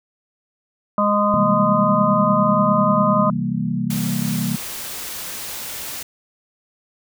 harmonic tone, 206.1 Hz, G#3, 13 cents flat, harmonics 1 / 3 / 5 / 6, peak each -20 / -20 / -20 / -20 dBFS, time 0.98-3.3 s, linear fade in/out 2 ms
sine chord, C dominant seventh, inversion none, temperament equal, 130.81 / 164.81 / 196 / 233.1 Hz, C3 / E3 / G3 / Bb3, 0 / 0 / 0 / 0 cents, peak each -27 / -25 / -24 / -24 dBFS, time 1.34-4.56 s, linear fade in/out 0 ms
white noise, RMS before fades -30 dBFS, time 3.9-6.03 s, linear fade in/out 5 ms
effects none

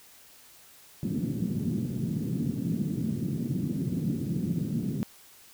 pink band-pass noise, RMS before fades -30 dBFS, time 1.03-5.03 s, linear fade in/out 0 ms, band 140 to 260 Hz, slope 24 dB/octave, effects white hiss -54 dBFS RMS until 5.53 s

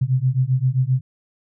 sine beating tone pair, 125.7 / 133.3 Hz, B2 / C3, +31 / +33 cents, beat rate 7.6 Hz, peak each -19 dBFS, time 0.01-1.01 s, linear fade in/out 10 ms, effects none

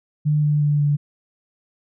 sine tone with pitch steps, 150 / 148.53 / 147.08 / 145.65 Hz, D3 / D3 / D3 / D3, +37 / +20 / +3 / -14 cents, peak -15 dBFS, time 0.25-0.97 s, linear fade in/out 20 ms, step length 180 ms, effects none

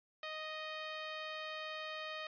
10% pulse tone, 622.3 Hz, D#5, in tune, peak -33 dBFS, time 0.23-2.27 s, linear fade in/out 2 ms, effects resampled to 11025 Hz

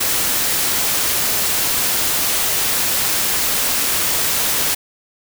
white noise, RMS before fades -18 dBFS, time 0-4.75 s, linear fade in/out 10 ms, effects none

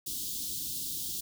white band-stop noise, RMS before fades -36 dBFS, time 0.06-1.21 s, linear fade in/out 10 ms, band 360 to 3300 Hz, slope 48 dB/octave, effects none

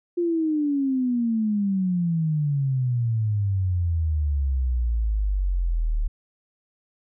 sine exponential sweep, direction down, 352.3 to 36.71 Hz, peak -20 dBFS, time 0.17-6.08 s, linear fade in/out 10 ms, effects none

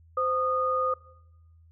sine tone pair together, 517 / 1230.5 Hz, C5 / D#6, -21 / -20 cents, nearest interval octave + minor third, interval 1501 cents, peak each -28 / -25 dBFS, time 0.17-0.94 s, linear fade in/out 5 ms, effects noise-tail reverb RT60 0.9 s tail -21 dB re dry + added 82 Hz sine -53 dBFS peak until 1.71 s

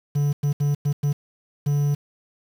triangle tone bursts at uneven times, 144.4 Hz, D3, 29 cents flat, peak -16 dBFS, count 6, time 0.15-0.33 / 0.43-0.53 / 0.6-0.75 / 0.85-0.93 / 1.03-1.13 / 1.66-1.95 s, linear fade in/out 10 ms, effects 7-bit

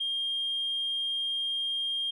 sine tone, 3215 Hz, G7, 43 cents sharp, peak -27 dBFS, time 0-2.11 s, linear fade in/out 10 ms, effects tanh soft clip ceiling -24 dBFS

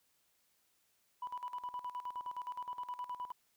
sine tone with tremolo, 987.8 Hz, B5, in tune, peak -36 dBFS, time 1.22-3.32 s, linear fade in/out 5 ms, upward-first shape square, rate 9.6 Hz, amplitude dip 80%, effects tanh soft clip ceiling -35 dBFS + white hiss -75 dBFS RMS until 3.56 s

